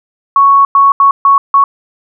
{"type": "tone bursts at uneven times", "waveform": "sine", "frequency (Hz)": 1110, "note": "C#6", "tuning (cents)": 2, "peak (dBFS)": -3, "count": 5, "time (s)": [[0.36, 0.65], [0.75, 0.92], [1, 1.11], [1.25, 1.38], [1.54, 1.64]], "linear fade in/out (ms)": 2, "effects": []}